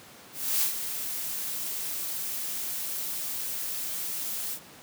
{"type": "noise with ADSR envelope", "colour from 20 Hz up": "blue", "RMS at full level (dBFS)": -24, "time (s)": [0.32, 4.6], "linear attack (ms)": 300, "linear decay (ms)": 97, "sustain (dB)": -9, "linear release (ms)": 72, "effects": ["pink hiss -49 dBFS RMS until 4.82 s", "high-pass 150 Hz 12 dB/octave"]}